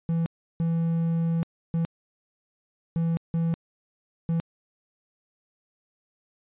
triangle tone bursts at uneven times, 165.9 Hz, E3, 11 cents sharp, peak -20 dBFS, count 6, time 0.09-0.26 / 0.6-1.43 / 1.74-1.85 / 2.96-3.17 / 3.34-3.54 / 4.29-4.4 s, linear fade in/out 0 ms, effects resampled to 8000 Hz

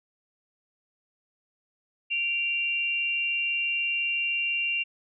sine tone pair together, 2349 / 2773 Hz, D7 / F7, 0 / -13 cents, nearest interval minor third, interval 287 cents, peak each -34 / -25 dBFS, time 2.1-4.84 s, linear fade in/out 20 ms, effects none

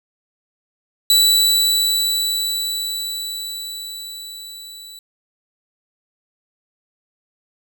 sawtooth tone with level ramp, 3951 Hz, B7, in tune, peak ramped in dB -7 to -33 dBFS, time 1.1-4.99 s, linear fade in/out 2 ms, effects none

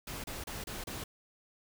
pink noise bursts, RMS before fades -41 dBFS, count 5, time 0.07-1.04 s, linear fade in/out 5 ms, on 170 ms, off 30 ms, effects none

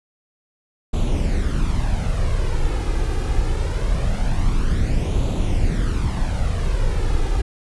brown noise with flanger, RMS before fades -19 dBFS, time 0.93-7.42 s, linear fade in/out 10 ms, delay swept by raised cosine 0.28 to 2.48 ms, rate 0.23 Hz, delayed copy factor +0.55, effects resampled to 24000 Hz

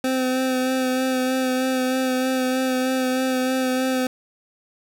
25% pulse tone with vibrato, 258.1 Hz, C4, 23 cents flat, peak -16 dBFS, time 0.04-4.07 s, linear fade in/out 2 ms, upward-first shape sine, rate 3.2 Hz, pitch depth 19 cents each way, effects none

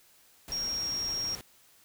sine tone in noise, 5588 Hz, F8, in tune, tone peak -30 dBFS, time 0.52-1.35 s, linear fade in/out 0 ms, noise pink, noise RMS -44 dBFS, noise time 0.48-1.41 s, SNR +11 dB, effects white hiss -61 dBFS RMS until 1.84 s

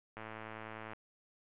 click train, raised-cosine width 0.5 ms, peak -30 dBFS, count 85, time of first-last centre 0.17-0.934 s, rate 110 Hz, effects resampled to 8000 Hz + 12-bit

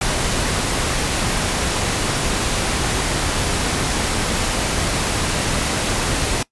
pink noise, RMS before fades -20 dBFS, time 0.01-6.43 s, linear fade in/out 5 ms, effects noise-tail reverb RT60 0.1 s tail -21 dB re dry + resampled to 24000 Hz

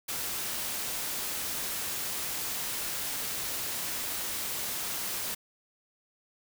white noise, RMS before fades -34 dBFS, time 0.08-5.35 s, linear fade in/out 10 ms, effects none

